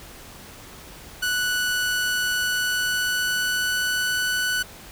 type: tone with pitch glide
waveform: sawtooth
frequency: 1480 to 1489.4 Hz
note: F#6 to F#6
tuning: 0 to +11 cents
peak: -18 dBFS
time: 1.22-4.63 s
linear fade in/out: 10 ms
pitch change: +11 cents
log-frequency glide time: 2.4-4.24 s
effects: pink hiss -43 dBFS RMS until 4.91 s